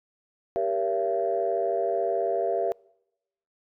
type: chord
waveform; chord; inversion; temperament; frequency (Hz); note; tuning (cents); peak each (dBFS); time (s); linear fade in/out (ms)
sine; G diminished seventh; none; just; 392 / 470.4 / 564.5 / 677.4; G4 / Bb4 / Db5 / Fb5; 0 / +16 / +31 / +47; -29 / -29 / -31 / -26; 0.56-2.72; 0
effects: noise-tail reverb RT60 0.9 s tail -26 dB re dry + tanh soft clip ceiling -14 dBFS